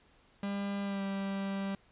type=tone with pitch glide; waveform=45% pulse; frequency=200 to 196 Hz; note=G3 to G3; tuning=+35 to 0 cents; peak=-33 dBFS; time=0.43-1.75 s; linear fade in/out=2 ms; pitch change=-35 cents; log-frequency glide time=0.83-1.02 s; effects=pink hiss -65 dBFS RMS until 1.91 s + resampled to 8000 Hz